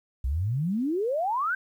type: exponential sweep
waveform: sine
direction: up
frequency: 59.5 to 1581 Hz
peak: -24 dBFS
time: 0.24-1.55 s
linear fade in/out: 5 ms
effects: 10-bit